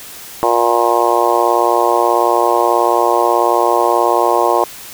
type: harmonic tone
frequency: 118.4 Hz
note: A#2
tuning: 27 cents sharp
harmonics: 3 / 4 / 5 / 6 / 7 / 8 / 9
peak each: -18 / -18 / -18 / -18 / -18 / -18 / -18 dBFS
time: 0.43-4.64 s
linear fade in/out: 0 ms
effects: white hiss -33 dBFS RMS until 4.93 s